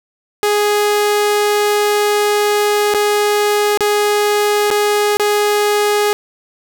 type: tone with dropouts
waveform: sawtooth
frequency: 415.3 Hz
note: G#4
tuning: in tune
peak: -8 dBFS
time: 0.43-6.13 s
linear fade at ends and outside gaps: 0 ms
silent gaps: 2.939-2.946 / 3.774-3.807 / 4.703-4.712 / 5.17-5.197 s
effects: none